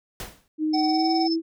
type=noise with exponential decay; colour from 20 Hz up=pink; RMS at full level=-31 dBFS; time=0.2-0.48 s; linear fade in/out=1 ms; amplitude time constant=60 ms
type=tone with pitch glide; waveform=sine; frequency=310 to 327.7 Hz; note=D#4 to E4; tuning=-6 to -10 cents; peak=-21 dBFS; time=0.58-1.42 s; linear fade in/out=50 ms; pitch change=+96 cents; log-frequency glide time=0.85-1.12 s
type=tone with tremolo; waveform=sine; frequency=5260 Hz; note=E8; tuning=5 cents flat; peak=-24 dBFS; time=0.73-1.36 s; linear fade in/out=10 ms; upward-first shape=triangle; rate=19 Hz; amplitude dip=80%
type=tone; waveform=triangle; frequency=756 Hz; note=F#5; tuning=37 cents sharp; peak=-22 dBFS; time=0.73-1.28 s; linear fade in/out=20 ms
effects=none